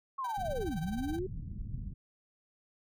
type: linear two-way sweep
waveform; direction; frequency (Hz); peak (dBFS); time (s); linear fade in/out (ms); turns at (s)
sine; down then up; 1108.7 to 147.6 to 386.1; -33; 0.18-1.27; 10; 0.79
type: tone with tremolo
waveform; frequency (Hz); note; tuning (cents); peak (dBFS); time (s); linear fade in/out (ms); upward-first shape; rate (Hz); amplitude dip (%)
30% pulse; 776; G5; -18; -38; 0.24-1.19; 5; sine; 19; 80
type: low-pass noise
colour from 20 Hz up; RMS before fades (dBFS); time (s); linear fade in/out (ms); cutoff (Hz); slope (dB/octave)
pink; -40; 0.37-1.94; 10; 190; 24
effects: none